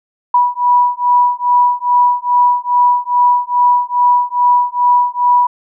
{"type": "beating tone pair", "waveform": "sine", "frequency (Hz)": [977, 979.4], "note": ["B5", "B5"], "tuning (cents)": [-19, -15], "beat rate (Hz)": 2.4, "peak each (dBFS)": -12, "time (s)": [0.34, 5.47], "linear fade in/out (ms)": 5, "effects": []}